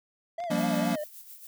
triangle tone with vibrato, 650 Hz, E5, 24 cents flat, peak -29 dBFS, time 0.38-1.04 s, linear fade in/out 5 ms, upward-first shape sine, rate 4.4 Hz, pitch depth 150 cents each way
clicks, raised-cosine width 0.2 ms, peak -30 dBFS, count 3, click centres 0.403 / 0.439 / 0.558 s
square chord, G minor seventh, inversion third, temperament equal with one note detuned, 174.61 / 196 / 233.1 / 286.8 Hz, F3 / G3 / Bb3 / D4, 0 / 0 / 0 / -41 cents, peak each -32 / -33 / -30 / -33 dBFS, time 0.5-0.96 s, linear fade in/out 10 ms
violet noise with tremolo, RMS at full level -45 dBFS, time 0.58-1.47 s, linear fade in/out 2 ms, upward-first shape sine, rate 7.1 Hz, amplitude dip 55%
effects none

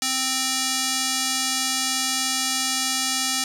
square tone with band-pass filter, 261.6 Hz, C4, in tune, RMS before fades -24 dBFS, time 0.02-3.44 s, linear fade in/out 2 ms, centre 6300 Hz, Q 1.1, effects none

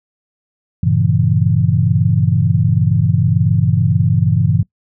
sine chord, G diminished seventh, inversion none, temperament equal with one note detuned, 98 / 116.54 / 138.59 / 165.39 Hz, G2 / Bb2 / Db3 / Fb3, 0 / 0 / 0 / +6 cents, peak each -16 dBFS, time 0.83-4.63 s, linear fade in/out 5 ms, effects noise-tail reverb RT60 0.1 s tail -22 dB re dry

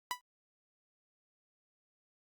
sawtooth tone with exponential decay, 987.8 Hz, B5, in tune, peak -26 dBFS, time 0.11-0.21 s, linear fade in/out 0 ms, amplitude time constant 21 ms, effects Opus 48 kbps

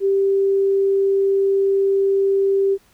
sine tone, 392 Hz, G4, in tune, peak -14 dBFS, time 0-2.78 s, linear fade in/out 50 ms, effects pink hiss -56 dBFS RMS until 2.93 s

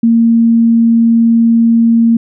sine tone, 230.2 Hz, A#3, 22 cents flat, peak -5 dBFS, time 0.03-2.17 s, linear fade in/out 5 ms, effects none

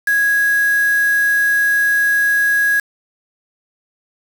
sine tone with quantisation, 1659 Hz, G#6, 2 cents flat, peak -12 dBFS, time 0.07-2.8 s, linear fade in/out 5 ms, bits 4, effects none

